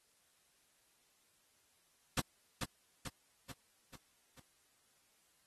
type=noise with echo; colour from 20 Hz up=pink; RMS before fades=-33 dBFS; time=2.17-2.2 s; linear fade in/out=5 ms; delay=440 ms; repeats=5; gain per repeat=-5 dB; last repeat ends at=4.4 s; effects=white hiss -73 dBFS RMS until 5.46 s + AAC 32 kbps